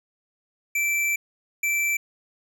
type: tone bursts at uneven times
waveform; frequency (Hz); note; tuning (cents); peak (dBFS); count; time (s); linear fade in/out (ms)
square; 2334; D7; -11; -22; 2; 0.75-1.16 / 1.63-1.97; 5
effects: none